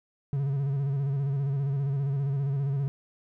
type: tone with vibrato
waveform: triangle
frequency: 138.59 Hz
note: C#3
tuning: in tune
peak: -23 dBFS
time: 0.33-2.88 s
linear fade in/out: 0 ms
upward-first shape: square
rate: 15 Hz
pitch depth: 49 cents each way
effects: none